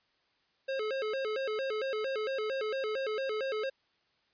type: tone with vibrato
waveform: square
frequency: 480 Hz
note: B4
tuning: 49 cents flat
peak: -32 dBFS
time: 0.68-3.7 s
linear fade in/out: 10 ms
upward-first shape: square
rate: 4.4 Hz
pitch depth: 190 cents each way
effects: white hiss -72 dBFS RMS until 4.33 s + resampled to 11025 Hz